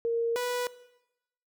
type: tone pair in turn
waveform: sine / sawtooth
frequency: 463.8 / 491.4 Hz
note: A#4 / B4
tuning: -9 / -9 cents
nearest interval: minor second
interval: 100 cents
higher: second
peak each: -25 dBFS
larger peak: neither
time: 0.05-0.36 / 0.36-0.67 s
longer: neither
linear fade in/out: 0 ms
effects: noise-tail reverb RT60 0.9 s tail -18 dB re dry